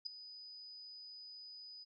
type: tone with ADSR envelope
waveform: sine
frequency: 4978 Hz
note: D#8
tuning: in tune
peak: -35 dBFS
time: 0.05-1.85 s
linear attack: 15 ms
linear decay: 4 ms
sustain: -15 dB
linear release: 25 ms
effects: none